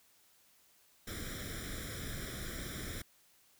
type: noise with comb filter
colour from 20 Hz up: pink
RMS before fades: -42 dBFS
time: 1.07-3.02 s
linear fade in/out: 5 ms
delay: 0.55 ms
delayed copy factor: +0.9
effects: white hiss -67 dBFS RMS until 3.59 s